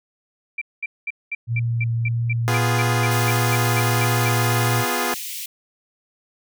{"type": "tone bursts", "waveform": "sine", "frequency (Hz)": 2348, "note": "D7", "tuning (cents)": -1, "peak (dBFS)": -23, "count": 16, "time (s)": [0.58, 4.29], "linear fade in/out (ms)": 5, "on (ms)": 35, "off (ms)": 210}
{"type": "tone with vibrato", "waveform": "sine", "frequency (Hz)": 116.54, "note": "A#2", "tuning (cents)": 0, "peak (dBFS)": -19, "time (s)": [1.47, 4.85], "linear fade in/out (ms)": 50, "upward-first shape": "triangle", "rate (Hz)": 1.6, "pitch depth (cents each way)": 14}
{"type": "chord", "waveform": "10% pulse", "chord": "F diminished", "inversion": "second", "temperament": "equal", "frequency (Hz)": [246.9, 349.2, 415.3], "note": ["Cb4", "F4", "Ab4"], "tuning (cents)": [0, 0, 0], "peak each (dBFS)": -17, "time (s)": [2.48, 5.14], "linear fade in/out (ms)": 0}
{"type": "high-pass noise", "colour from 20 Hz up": "white", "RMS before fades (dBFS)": -31, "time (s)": [3.11, 5.46], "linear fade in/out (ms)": 5, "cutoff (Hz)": 2100, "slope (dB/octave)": 48}
{"effects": []}